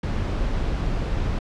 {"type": "noise", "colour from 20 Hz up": "brown", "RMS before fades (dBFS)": -24, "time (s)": [0.03, 1.39], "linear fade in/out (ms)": 5, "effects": ["low-pass 5000 Hz 12 dB/octave"]}